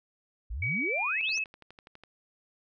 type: exponential sweep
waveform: sine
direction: up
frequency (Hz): 48.05 to 6550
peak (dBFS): -32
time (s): 0.5-1.39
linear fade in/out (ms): 10
type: tone with pitch glide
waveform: sine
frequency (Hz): 2268 to 2590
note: C#7 to E7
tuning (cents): +39 to -31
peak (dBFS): -28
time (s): 0.62-1.44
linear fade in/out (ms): 5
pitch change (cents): +230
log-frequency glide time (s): 0.87-1.19
type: click train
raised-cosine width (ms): 0.3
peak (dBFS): -33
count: 11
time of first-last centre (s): 1.21-2.036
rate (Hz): 12.1
effects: none